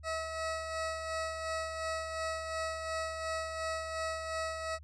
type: tone with tremolo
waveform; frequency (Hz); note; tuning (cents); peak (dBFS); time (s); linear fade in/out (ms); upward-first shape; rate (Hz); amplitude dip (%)
20% pulse; 644; E5; -41; -28; 0.03-4.79; 50; sine; 2.8; 45
effects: added 75 Hz sine -49 dBFS peak until 4.83 s + resampled to 22050 Hz